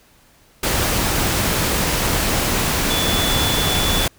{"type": "tone in noise", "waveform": "sine", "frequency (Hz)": 3455, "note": "A7", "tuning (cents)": -32, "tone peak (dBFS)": -22, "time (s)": [2.9, 4.06], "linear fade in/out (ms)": 5, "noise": "pink", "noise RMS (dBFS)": -19, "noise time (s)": [0.63, 4.08], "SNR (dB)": -6, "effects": ["pink hiss -53 dBFS RMS until 4.18 s"]}